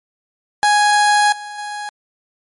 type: tone with level steps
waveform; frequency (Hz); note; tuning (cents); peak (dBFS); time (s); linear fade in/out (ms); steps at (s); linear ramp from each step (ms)
30% pulse; 830.6; G#5; 0; -8 / -26 / -22; 0.63-1.89; 0; 1.32 / 1.58; 5
effects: MP3 48 kbps